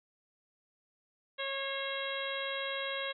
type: harmonic tone with a mistuned harmonic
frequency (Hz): 547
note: C#5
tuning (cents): -23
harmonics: 1 / 2 / 3 / 4 / 5 / 6 / 7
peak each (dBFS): -39 / -43 / -41 / -42 / -44 / -42 / -43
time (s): 1.38-3.13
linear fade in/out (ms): 20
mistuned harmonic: 4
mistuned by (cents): -33
effects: none

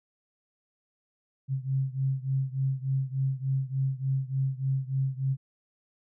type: beating tone pair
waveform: sine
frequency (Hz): 132.8 / 136.2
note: C3 / C#3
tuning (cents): +26 / -30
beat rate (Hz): 3.4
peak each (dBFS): -28 / -30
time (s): 1.48-5.37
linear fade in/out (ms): 50
effects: none

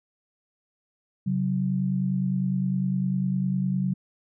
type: tone pair together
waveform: sine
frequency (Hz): 136.51 / 186.4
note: C#3 / F#3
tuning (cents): -26 / +13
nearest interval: perfect fourth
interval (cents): 539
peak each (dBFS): -27 / -24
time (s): 1.26-3.94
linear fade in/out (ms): 10
effects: none

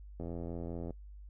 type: click train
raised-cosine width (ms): 2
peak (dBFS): -28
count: 61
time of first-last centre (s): 0.2-0.907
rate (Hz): 84.9
effects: noise-tail reverb RT60 0.1 s tail -21 dB re dry + added 50 Hz sine -47 dBFS peak until 1.29 s

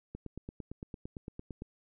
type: click train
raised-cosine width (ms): 3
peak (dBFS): -28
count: 14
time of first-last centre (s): 0.15-1.621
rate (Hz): 8.84
effects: none

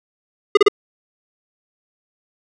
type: tone bursts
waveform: square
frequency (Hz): 409.3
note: G#4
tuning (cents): -25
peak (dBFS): -7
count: 3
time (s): 0.55-0.684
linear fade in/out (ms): 5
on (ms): 22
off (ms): 34
effects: low-pass 4000 Hz 12 dB/octave

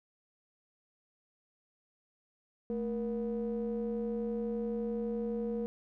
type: ring-modulated tone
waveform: triangle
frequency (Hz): 127.3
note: C3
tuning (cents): -47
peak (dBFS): -27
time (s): 2.7-5.66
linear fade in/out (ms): 0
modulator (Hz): 346
effects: none

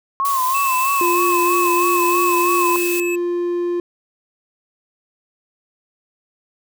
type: tone with vibrato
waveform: sine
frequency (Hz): 1066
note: C6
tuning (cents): +32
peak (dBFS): -16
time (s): 0.2-2.76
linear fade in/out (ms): 0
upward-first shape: sine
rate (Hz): 3.1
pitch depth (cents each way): 90
type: noise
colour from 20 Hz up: blue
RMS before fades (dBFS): -26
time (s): 0.25-3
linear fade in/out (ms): 0
type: tone with pitch glide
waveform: square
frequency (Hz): 2637 to 2595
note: E7 to E7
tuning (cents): 0 to -28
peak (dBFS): -24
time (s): 0.54-3.16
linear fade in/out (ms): 10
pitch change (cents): -28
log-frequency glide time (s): 0.96-1.02
type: tone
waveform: triangle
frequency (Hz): 349.6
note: F4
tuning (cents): +2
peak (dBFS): -16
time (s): 1.01-3.8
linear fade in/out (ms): 2
effects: none

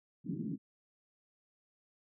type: band-pass noise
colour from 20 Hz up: pink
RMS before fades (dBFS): -38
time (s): 0.24-0.58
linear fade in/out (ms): 50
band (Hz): 140 to 320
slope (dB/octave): 48
effects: none

